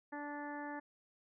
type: harmonic tone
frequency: 291.6 Hz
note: D4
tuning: 12 cents flat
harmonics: 1 / 2 / 3 / 4 / 5 / 6 / 7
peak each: -45 / -50 / -46 / -55 / -55 / -49 / -61 dBFS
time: 0.12-0.8 s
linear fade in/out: 10 ms
effects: none